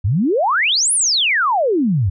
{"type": "exponential two-way sweep", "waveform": "sine", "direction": "up then down", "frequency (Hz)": [85.3, 10690, 85.3], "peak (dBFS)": -13, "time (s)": [0.04, 2.1], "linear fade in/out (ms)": 10, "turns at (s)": 0.93, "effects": []}